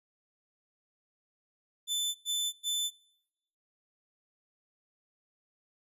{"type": "tone bursts", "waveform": "sawtooth", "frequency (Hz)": 3520, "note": "A7", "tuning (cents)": 0, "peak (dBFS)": -26, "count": 3, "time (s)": [1.87, 2.91], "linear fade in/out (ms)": 50, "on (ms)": 280, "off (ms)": 100, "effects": ["noise-tail reverb RT60 0.9 s tail -26 dB re dry", "resampled to 32000 Hz"]}